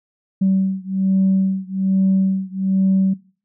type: beating tone pair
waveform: sine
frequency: 190.8 / 192 Hz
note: G3 / G3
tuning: -47 / -36 cents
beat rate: 1.2 Hz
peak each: -17 / -18 dBFS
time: 0.41-3.14 s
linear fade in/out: 10 ms
effects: noise-tail reverb RT60 0.4 s tail -20 dB re dry + tanh soft clip ceiling -9 dBFS